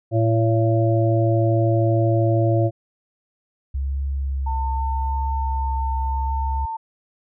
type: harmonic tone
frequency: 112.8 Hz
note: A2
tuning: 44 cents sharp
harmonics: 1 / 3 / 5 / 6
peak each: -17 / -22 / -24 / -25 dBFS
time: 0.11-2.71 s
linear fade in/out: 50 ms
type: tone with vibrato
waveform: sine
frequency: 67.7 Hz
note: C#2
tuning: 40 cents flat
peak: -21 dBFS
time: 3.74-6.66 s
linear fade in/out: 10 ms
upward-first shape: triangle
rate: 0.82 Hz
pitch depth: 33 cents each way
type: tone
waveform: sine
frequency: 899 Hz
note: A5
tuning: 37 cents sharp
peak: -25 dBFS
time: 4.46-6.77 s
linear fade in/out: 10 ms
effects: none